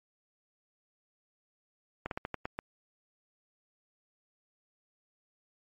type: slowing click train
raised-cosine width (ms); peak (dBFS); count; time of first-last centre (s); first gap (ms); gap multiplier
0.5; -19; 7; 2.06-2.59; 52; 1.21
effects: MP3 48 kbps